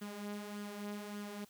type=tone with flanger; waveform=sawtooth; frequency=206.1 Hz; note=G#3; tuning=13 cents flat; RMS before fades=-44 dBFS; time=0.01-1.45 s; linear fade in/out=10 ms; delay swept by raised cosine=0.61 to 4.81 ms; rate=1.7 Hz; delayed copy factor=+0.5; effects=white hiss -65 dBFS RMS until 1.49 s